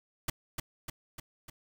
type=noise with echo; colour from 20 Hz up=pink; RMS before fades=-31 dBFS; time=0.28-0.3 s; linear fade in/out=5 ms; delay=300 ms; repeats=4; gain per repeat=-4 dB; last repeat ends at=1.5 s; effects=none